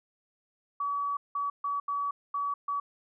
sine tone bursts at uneven times, 1139 Hz, C#6, 47 cents sharp, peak -28 dBFS, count 6, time 0.8-1.17 / 1.35-1.5 / 1.64-1.8 / 1.88-2.11 / 2.34-2.54 / 2.68-2.8 s, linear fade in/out 5 ms, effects none

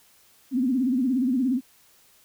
sine tone with vibrato, 255.4 Hz, C4, 42 cents flat, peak -20 dBFS, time 0.51-1.61 s, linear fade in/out 50 ms, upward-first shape sine, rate 17 Hz, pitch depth 130 cents each way, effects white hiss -58 dBFS RMS until 2.24 s

